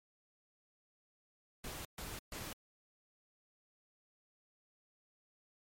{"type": "noise bursts", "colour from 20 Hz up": "pink", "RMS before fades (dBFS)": -45, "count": 3, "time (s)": [1.64, 2.53], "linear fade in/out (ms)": 2, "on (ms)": 210, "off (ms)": 130, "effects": ["MP3 64 kbps"]}